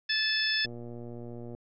harmonic tone, 871 Hz, A5, 18 cents flat, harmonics 2 / 3 / 4 / 5 / 6, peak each -30 / -35 / -32 / -39 / -30 dBFS, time 0.09-0.66 s, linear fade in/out 10 ms
click train, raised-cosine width 2 ms, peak -30 dBFS, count 108, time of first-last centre 0.65-1.549 s, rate 119 Hz
effects none

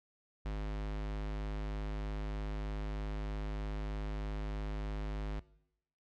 square tone, 51.6 Hz, G#1, 10 cents flat, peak -36 dBFS, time 0.45-5.4 s, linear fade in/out 10 ms, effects noise-tail reverb RT60 0.8 s tail -20 dB re dry + low-pass 4000 Hz 12 dB/octave

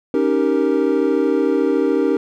triangle chord, Eb dominant seventh, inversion third, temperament equal, 277.2 / 311.1 / 392 / 466.2 Hz, Db4 / Eb4 / G4 / Bb4, 0 / 0 / 0 / 0 cents, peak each -18 dBFS, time 0.14-2.17 s, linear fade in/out 2 ms, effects none

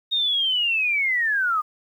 sine linear sweep, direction down, 3729 to 1195 Hz, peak -19 dBFS, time 0.11-1.62 s, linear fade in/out 20 ms, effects 9-bit

